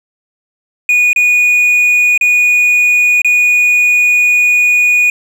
triangle tone with dropouts, 2460 Hz, D#7, 20 cents flat, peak -5 dBFS, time 0.89-5.1 s, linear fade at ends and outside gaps 2 ms, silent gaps 1.131-1.161 / 2.177-2.211 / 3.218-3.246 s, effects none

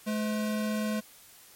square tone pair together, 214 / 509 Hz, A3 / C5, -48 / -48 cents, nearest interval octave + minor third, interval 1500 cents, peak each -29 / -39 dBFS, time 0.06-1.01 s, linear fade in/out 20 ms, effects white hiss -54 dBFS RMS until 1.55 s + MP3 64 kbps

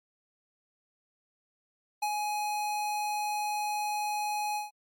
square tone with ADSR envelope, 838 Hz, G#5, 15 cents sharp, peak -27 dBFS, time 2.02-4.71 s, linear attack 9 ms, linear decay 58 ms, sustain -3 dB, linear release 150 ms, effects MP3 64 kbps

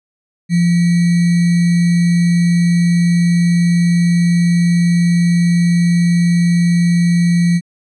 sine tone with sample-and-hold, 172.8 Hz, F3, 18 cents flat, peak -9 dBFS, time 0.49-7.61 s, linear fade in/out 50 ms, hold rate 2100 Hz, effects resampled to 24000 Hz

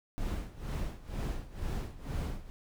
brown noise with tremolo, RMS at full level -33 dBFS, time 0.18-2.5 s, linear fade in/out 0 ms, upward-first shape sine, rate 2.1 Hz, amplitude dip 85%, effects none

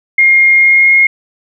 sine tone with pitch glide, 2131 to 2148 Hz, C7 to C7, +31 to +45 cents, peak -4 dBFS, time 0.18-1.07 s, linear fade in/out 5 ms, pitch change +14 cents, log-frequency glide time 0.54-0.94 s, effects none

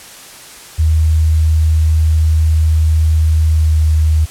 sine tone with pitch glide, 79 to 78.09 Hz, D#2 to D#2, +27 to +7 cents, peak -8 dBFS, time 0.78-4.26 s, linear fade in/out 20 ms, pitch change -20 cents, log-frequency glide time 3.45-3.81 s, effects white hiss -35 dBFS RMS until 4.3 s + low-pass 11000 Hz 12 dB/octave

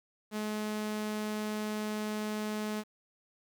sawtooth tone, 212.9 Hz, G#3, 43 cents sharp, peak -29 dBFS, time 0.31-2.84 s, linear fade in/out 50 ms, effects 10-bit

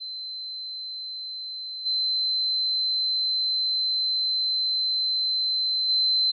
sine tone with level steps, 4074 Hz, C8, 47 cents flat, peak -32 / -22 / -19 dBFS, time 0-6.32 s, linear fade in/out 20 ms, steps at 1.85 / 5.88 s, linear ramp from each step 20 ms, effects none

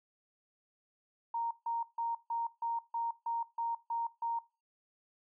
sine tone bursts, 929 Hz, A#5, 6 cents flat, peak -32 dBFS, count 10, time 1.34-4.39 s, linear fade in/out 5 ms, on 170 ms, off 150 ms, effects noise-tail reverb RT60 0.3 s tail -20 dB re dry

